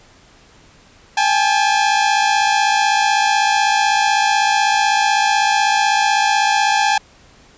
sawtooth tone pair together, 803 / 859 Hz, G5 / A5, +41 / -42 cents, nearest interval minor second, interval 117 cents, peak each -12 dBFS, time 1.17-6.98 s, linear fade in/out 5 ms, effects pink hiss -48 dBFS RMS until 7.57 s + resampled to 16000 Hz

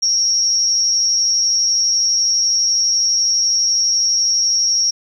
sine tone with amplitude modulation, 5600 Hz, F8, 4 cents sharp, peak -9 dBFS, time 0.02-4.91 s, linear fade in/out 10 ms, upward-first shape sine, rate 212 Hz, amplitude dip 85%, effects 8-bit

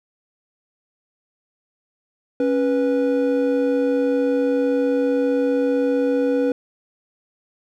triangle tone pair together, 275.5 / 490.9 Hz, C#4 / B4, -11 / -10 cents, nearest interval minor seventh, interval 1001 cents, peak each -18 / -17 dBFS, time 2.4-6.52 s, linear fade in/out 2 ms, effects none

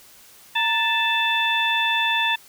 harmonic tone with a mistuned harmonic, 880 Hz, A5, in tune, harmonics 1 / 2 / 3 / 4, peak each -24 / -24 / -24 / -24 dBFS, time 0.55-2.36 s, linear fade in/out 10 ms, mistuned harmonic 1, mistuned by +86 cents, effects white hiss -49 dBFS RMS until 2.48 s

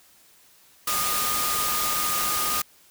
sine tone in noise, 1227 Hz, D#6, 25 cents flat, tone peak -28 dBFS, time 0.87-2.62 s, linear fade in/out 5 ms, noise white, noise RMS -26 dBFS, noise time 0.87-2.62 s, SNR -5 dB, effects white hiss -56 dBFS RMS until 2.9 s

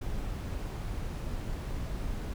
brown noise, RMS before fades -35 dBFS, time 0.01-2.34 s, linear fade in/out 10 ms, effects none

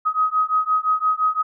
sine beating tone pair, 1259 / 1264.8 Hz, D#6 / D#6, +20 / +28 cents, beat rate 5.8 Hz, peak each -20 dBFS, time 0.05-1.43 s, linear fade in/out 20 ms, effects none

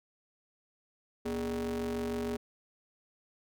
square ring-modulated tone, 87.31 Hz, F2, in tune, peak -30 dBFS, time 1.25-2.37 s, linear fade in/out 10 ms, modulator 326 Hz, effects none

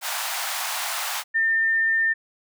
pink high-pass noise, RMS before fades -28 dBFS, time 0.01-1.24 s, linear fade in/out 50 ms, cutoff 690 Hz, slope 48 dB/octave
sine tone, 1804 Hz, A6, 43 cents sharp, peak -18 dBFS, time 1.34-2.14 s, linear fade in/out 20 ms
effects none

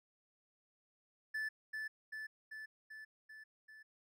triangle tone with echo, 1746 Hz, A6, 14 cents flat, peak -35 dBFS, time 1.34-1.49 s, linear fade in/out 10 ms, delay 390 ms, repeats 6, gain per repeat -3 dB, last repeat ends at 3.83 s, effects none

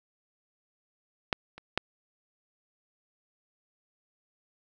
clicks, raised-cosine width 0.3 ms, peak -9 / -28 / -9 dBFS, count 3, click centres 1.328 / 1.58 / 1.776 s, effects none

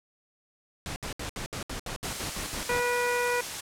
pink noise bursts, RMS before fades -35 dBFS, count 12, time 0.86-2.797 s, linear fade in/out 0 ms, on 100 ms, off 67 ms
white noise, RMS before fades -35 dBFS, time 2.03-3.61 s, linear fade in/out 10 ms
harmonic tone, 486.8 Hz, B4, 25 cents flat, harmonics 1 / 2 / 3 / 4 / 5, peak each -28 / -31 / -33 / -34 / -35 dBFS, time 2.69-3.41 s, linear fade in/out 5 ms
effects low-pass 10000 Hz 12 dB/octave

